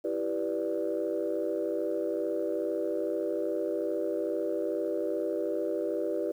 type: chord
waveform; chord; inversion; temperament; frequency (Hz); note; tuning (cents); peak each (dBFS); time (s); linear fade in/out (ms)
sine; E minor seventh; none; equal; 329.6 / 392 / 493.9 / 587.3; E4 / G4 / B4 / D5; 0 / 0 / 0 / 0; -33; 0.04-6.32; 10
effects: tanh soft clip ceiling -20 dBFS + 10-bit